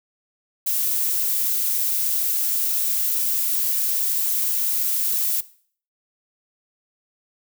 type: noise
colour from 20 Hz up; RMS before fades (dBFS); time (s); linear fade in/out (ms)
violet; -22; 0.66-5.41; 10
effects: noise-tail reverb RT60 0.5 s tail -18 dB re dry